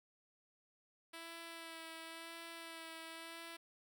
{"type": "tone with vibrato", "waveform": "5% pulse", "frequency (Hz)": 329.6, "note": "E4", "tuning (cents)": 0, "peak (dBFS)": -37, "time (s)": [1.13, 3.57], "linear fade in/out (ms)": 10, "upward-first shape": "sine", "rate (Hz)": 0.95, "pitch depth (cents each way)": 20, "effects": []}